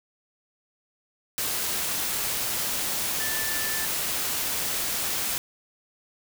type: tone in noise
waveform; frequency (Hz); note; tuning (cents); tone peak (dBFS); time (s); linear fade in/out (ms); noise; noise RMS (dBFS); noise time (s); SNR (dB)
sine; 1760; A6; 0; -33; 3.2-3.85; 0; white; -28; 1.38-5.38; -8
effects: none